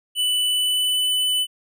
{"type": "tone with pitch glide", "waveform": "square", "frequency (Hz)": [2981, 2998], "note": ["F#7", "F#7"], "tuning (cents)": [12, 22], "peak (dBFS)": -19, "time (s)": [0.15, 1.47], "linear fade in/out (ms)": 50, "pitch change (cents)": 10, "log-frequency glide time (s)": [0.47, 1.05], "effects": []}